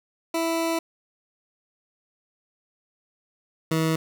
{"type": "tone pair in turn", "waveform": "20% pulse", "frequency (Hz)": [330, 160.58], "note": ["E4", "E3"], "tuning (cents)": [2, -45], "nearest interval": "octave", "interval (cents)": 1247, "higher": "first", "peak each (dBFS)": [-18, -16], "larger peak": "second", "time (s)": [[0.34, 0.79], [3.71, 3.96]], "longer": "first", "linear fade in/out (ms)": 5, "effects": []}